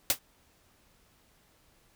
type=noise with exponential decay; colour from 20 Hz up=white; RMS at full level=-20 dBFS; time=0.1-0.19 s; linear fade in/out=1 ms; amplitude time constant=18 ms; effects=pink hiss -65 dBFS RMS until 1.95 s